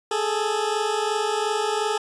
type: tone pair together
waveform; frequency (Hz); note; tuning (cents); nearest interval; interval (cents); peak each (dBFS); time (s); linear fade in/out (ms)
20% pulse; 415.3 / 438.1; G#4 / A4; 0 / -7; minor second; 93; -20; 0.11-1.98; 5
effects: resampled to 22050 Hz